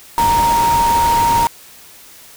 sine tone in noise, 932.3 Hz, A#5, in tune, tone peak -11 dBFS, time 0.18-1.47 s, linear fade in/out 0 ms, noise pink, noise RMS -22 dBFS, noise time 0.18-1.47 s, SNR +8 dB, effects white hiss -41 dBFS RMS until 2.36 s

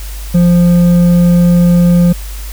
sine tone with hard clipping, 174.61 Hz, F3, in tune, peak -6 dBFS, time 0.34-2.13 s, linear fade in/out 10 ms, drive 5 dB, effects added 50 Hz sine -21 dBFS peak until 2.52 s + white hiss -32 dBFS RMS until 2.52 s

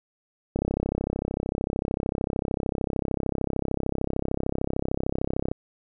click train, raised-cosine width 2 ms, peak -12 dBFS, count 166, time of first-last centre 0.56-5.515 s, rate 33.3 Hz, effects none

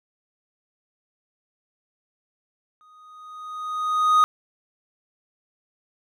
triangle tone with exponential growth, 1244.5 Hz, D#6, in tune, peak -10 dBFS, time 2.81-4.24 s, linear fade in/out 0 ms, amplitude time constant 310 ms, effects none

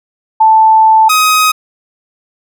sine / sawtooth tone pair in turn, 880 / 1258.6 Hz, A5 / D#6, 0 / +19 cents, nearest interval tritone, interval 619 cents, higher second, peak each -3 dBFS, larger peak neither, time 0.4-1.09 / 1.09-1.52 s, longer first, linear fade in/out 10 ms, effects none

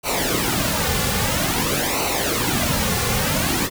pink noise with flanger, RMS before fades -21 dBFS, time 0.03-3.7 s, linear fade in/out 50 ms, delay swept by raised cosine 0.58 to 3.18 ms, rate 0.5 Hz, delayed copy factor -0.7, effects none

